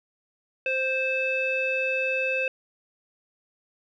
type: tone with low-pass filter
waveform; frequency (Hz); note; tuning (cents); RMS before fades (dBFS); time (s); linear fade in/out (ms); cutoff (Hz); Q
square; 523.3; C5; 0; -26; 0.66-2.48; 2; 2500; 9.7
effects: none